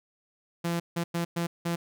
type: tone bursts at uneven times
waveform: sawtooth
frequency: 170.2 Hz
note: F3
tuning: 44 cents flat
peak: -23 dBFS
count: 5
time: 0.64-0.8 / 0.96-1.04 / 1.14-1.25 / 1.36-1.47 / 1.65-1.76 s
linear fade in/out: 10 ms
effects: none